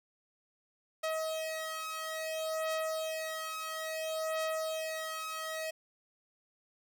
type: beating tone pair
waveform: sawtooth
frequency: 636 / 636.59 Hz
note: D#5 / D#5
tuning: +38 / +39 cents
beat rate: 0.59 Hz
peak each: -33 / -34 dBFS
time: 1.03-5.71 s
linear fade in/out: 10 ms
effects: none